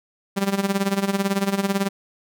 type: tone with tremolo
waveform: sawtooth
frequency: 196.9 Hz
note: G3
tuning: 8 cents sharp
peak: -13 dBFS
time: 0.36-1.89 s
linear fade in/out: 20 ms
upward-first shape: sine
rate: 18 Hz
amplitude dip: 80%
effects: none